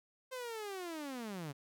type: linear sweep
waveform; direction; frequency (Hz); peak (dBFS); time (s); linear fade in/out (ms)
sawtooth; down; 524 to 133.2; -37; 0.31-1.53; 20
effects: none